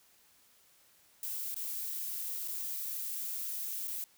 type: noise with dropouts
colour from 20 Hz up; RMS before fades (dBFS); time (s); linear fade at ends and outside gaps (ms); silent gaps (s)
violet; -38; 1.23-4.04; 1; 1.544-1.563 / 2.477-2.481 / 3.874-3.879
effects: white hiss -65 dBFS RMS until 4.17 s